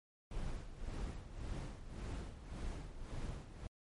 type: noise with tremolo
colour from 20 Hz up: brown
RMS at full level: -41 dBFS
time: 0.31-3.67 s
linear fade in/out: 2 ms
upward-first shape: sine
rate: 1.8 Hz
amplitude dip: 70%
effects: MP3 48 kbps